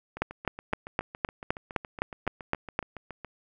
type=two click trains; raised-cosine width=0.5 ms; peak=-10 / -24 dBFS; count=11 / 23; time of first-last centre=0.22-2.791 / 0.17-3.247 s; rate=3.89 / 7.15 Hz; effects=none